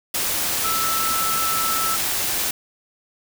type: tone in noise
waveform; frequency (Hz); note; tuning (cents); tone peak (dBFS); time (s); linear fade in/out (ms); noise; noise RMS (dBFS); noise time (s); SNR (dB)
sine; 1318.5; E6; 0; -23; 0.64-1.96; 5; white; -23; 0.14-2.51; -3
effects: none